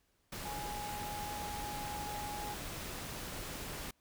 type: tone in noise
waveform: sine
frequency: 830.6 Hz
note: G#5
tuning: in tune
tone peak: -41 dBFS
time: 0.45-2.54 s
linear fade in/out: 5 ms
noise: pink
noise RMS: -43 dBFS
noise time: 0.32-3.91 s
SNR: -1 dB
effects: pink hiss -75 dBFS RMS until 4 s